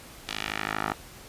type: tone with band-pass filter sweep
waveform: 10% pulse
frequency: 52.5 Hz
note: G#1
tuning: 19 cents sharp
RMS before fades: -32 dBFS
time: 0.27-0.94 s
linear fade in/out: 20 ms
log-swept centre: 3700 to 1100 Hz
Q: 1.4
effects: pink hiss -47 dBFS RMS until 1.28 s + resampled to 32000 Hz